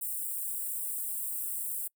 white high-pass noise, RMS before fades -35 dBFS, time 0.01-1.88 s, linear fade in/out 10 ms, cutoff 7900 Hz, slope 96 dB/octave, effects noise-tail reverb RT60 0.1 s tail -25 dB re dry

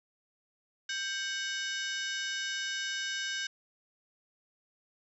harmonic tone with a mistuned harmonic, 740 Hz, F#5, in tune, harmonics 2 / 3 / 4 / 5 / 6 / 7 / 8 / 9 / 10, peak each -36 / -45 / -40 / -41 / -48 / -42 / -43 / -55 / -50 dBFS, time 0.89-3.47 s, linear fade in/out 5 ms, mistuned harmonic 2, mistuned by +110 cents, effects none

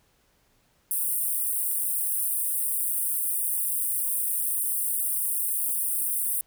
pink high-pass noise, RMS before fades -27 dBFS, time 0.91-6.41 s, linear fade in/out 0 ms, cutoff 8700 Hz, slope 96 dB/octave, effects pink hiss -66 dBFS RMS until 6.46 s

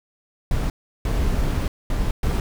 brown noise bursts at uneven times, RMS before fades -21 dBFS, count 4, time 0.51-0.7 / 1.05-1.68 / 1.9-2.11 / 2.23-2.4 s, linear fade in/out 2 ms, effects none

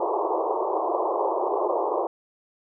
pink band-pass noise, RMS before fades -25 dBFS, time 0-2.07 s, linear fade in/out 2 ms, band 340 to 1100 Hz, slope 96 dB/octave, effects none

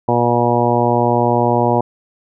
harmonic tone, 120 Hz, B2, 49 cents flat, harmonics 1 / 2 / 3 / 4 / 5 / 6 / 7 / 8, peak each -20 / -20 / -20 / -20 / -20 / -20 / -20 / -20 dBFS, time 0.08-1.81 s, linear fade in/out 5 ms, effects none

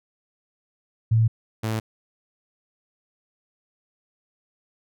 sine / sawtooth tone pair in turn, 112.4 / 110.34 Hz, A2 / A2, +37 / +5 cents, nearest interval unison, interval 32 cents, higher first, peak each -15 / -20 dBFS, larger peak first, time 1.11-1.28 / 1.63-1.8 s, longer neither, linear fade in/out 10 ms, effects none

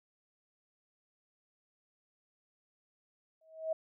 sine tone with exponential growth, 640 Hz, D#5, 49 cents sharp, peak -28 dBFS, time 3.41-3.73 s, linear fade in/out 5 ms, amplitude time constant 69 ms, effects none

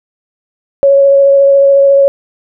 sine tone with vibrato, 554.4 Hz, C#5, in tune, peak -3 dBFS, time 0.83-2.08 s, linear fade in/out 0 ms, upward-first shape sine, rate 14 Hz, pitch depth 11 cents each way, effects none

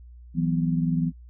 sine chord, E suspended second, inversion none, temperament equal with one note detuned, 164.81 / 185 / 249.8 Hz, E3 / F#3 / B3, 0 / 0 / +20 cents, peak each -23 / -28 / -27 dBFS, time 0.34-1.12 s, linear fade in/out 50 ms, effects noise-tail reverb RT60 0.1 s tail -20 dB re dry + added 60 Hz sine -43 dBFS peak until 1.29 s

